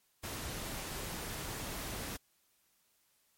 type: noise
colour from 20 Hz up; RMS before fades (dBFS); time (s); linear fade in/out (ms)
pink; -41; 0.23-2.17; 10
effects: white hiss -73 dBFS RMS until 3.37 s + MP3 64 kbps

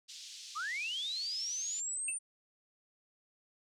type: band-pass noise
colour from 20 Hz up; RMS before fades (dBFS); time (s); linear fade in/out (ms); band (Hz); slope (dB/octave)
pink; -49; 0.08-1.81; 20; 3400 to 6800; 24
type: linear sweep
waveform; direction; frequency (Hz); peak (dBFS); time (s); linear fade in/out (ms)
sine; up; 1130 to 9170; -35; 0.55-2.19; 20
type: tone with exponential decay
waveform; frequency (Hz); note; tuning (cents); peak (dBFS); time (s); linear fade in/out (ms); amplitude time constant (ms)
triangle; 2641; E7; +3; -30; 2.08-2.17; 5; 19
effects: none

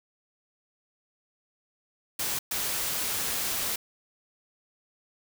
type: noise bursts at uneven times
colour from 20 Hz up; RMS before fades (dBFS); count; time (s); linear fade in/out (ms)
white; -30; 2; 2.19-2.39 / 2.51-3.76; 5
effects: none

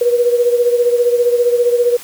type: beating tone pair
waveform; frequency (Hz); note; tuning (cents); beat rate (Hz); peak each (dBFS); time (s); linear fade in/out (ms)
sine; 480 / 495; B4 / B4; -49 / +4; 15; -11 / -17; 0.01-1.97; 5
effects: white hiss -35 dBFS RMS until 2.03 s

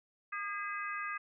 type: harmonic tone with a mistuned harmonic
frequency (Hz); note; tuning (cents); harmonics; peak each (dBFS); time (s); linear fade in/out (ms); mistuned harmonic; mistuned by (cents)
407; G#4; -35; 3 / 4 / 5 / 6; -39 / -41 / -43 / -45; 0.32-1.18; 10; 6; +72
effects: none

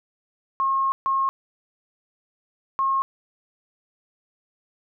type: tone bursts at uneven times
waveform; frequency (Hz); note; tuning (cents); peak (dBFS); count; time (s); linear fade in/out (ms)
sine; 1079; C#6; -47; -19; 3; 0.6-0.92 / 1.06-1.29 / 2.79-3.02; 0
effects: none

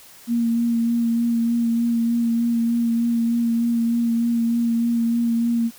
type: tone with vibrato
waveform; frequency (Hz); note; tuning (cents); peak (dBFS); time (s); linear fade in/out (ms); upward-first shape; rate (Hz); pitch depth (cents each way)
sine; 233.1; A#3; 0; -17; 0.27-5.71; 50; sine; 3.3; 19
effects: white hiss -46 dBFS RMS until 5.78 s

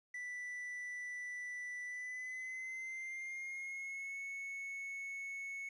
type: tone with pitch glide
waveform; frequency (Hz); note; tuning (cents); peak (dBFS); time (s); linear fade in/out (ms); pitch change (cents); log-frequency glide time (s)
triangle; 1975.5 to 2205; B6 to C#7; 0 to -10; -40; 0.14-5.69; 5; +190; 1.85-4.18
effects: resampled to 24000 Hz + 12-bit

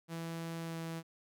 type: tone with pitch glide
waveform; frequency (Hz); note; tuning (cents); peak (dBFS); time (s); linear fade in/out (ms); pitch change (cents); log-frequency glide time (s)
sawtooth; 165.6 to 164.36; E3 to E3; +8 to -5; -35; 0.08-1.03; 50; -13; 0.61-0.78
effects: none

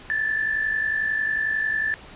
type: tone pair together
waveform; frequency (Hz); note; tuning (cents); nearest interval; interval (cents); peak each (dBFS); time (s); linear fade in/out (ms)
sine; 1708.9 / 1760; G#6 / A6; +49 / 0; minor second; 51; -29 / -22; 0.1-1.94; 0
effects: pink hiss -44 dBFS RMS until 2.15 s + resampled to 8000 Hz

